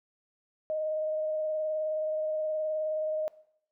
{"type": "tone with vibrato", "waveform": "sine", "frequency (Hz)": 621, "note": "D#5", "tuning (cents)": -3, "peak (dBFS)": -28, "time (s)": [0.7, 3.28], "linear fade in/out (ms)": 0, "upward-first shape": "sine", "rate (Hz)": 19, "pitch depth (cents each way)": 16, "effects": ["noise-tail reverb RT60 0.7 s tail -20 dB re dry"]}